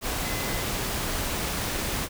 sine tone in noise, 2030 Hz, B6, 47 cents sharp, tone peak -38 dBFS, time 0.23-0.66 s, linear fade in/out 50 ms, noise pink, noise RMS -29 dBFS, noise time 0.01-2.09 s, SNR -12 dB, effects none

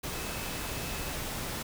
sine tone in noise, 2594 Hz, E7, 28 cents flat, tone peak -47 dBFS, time 0.13-1.12 s, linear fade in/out 10 ms, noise pink, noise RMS -36 dBFS, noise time 0.03-1.63 s, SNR -14 dB, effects none

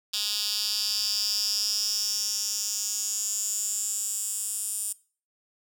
10% pulse tone with high-pass filter sweep, 207.7 Hz, G#3, in tune, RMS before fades -29 dBFS, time 0.13-4.93 s, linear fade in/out 10 ms, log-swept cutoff 4100 to 8900 Hz, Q 5.1, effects noise-tail reverb RT60 0.4 s tail -21 dB re dry

